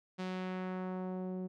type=tone with low-pass filter sweep; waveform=sawtooth; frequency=185 Hz; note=F#3; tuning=in tune; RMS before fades=-39 dBFS; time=0.18-1.48 s; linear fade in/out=20 ms; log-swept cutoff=4700 to 400 Hz; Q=0.93; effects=none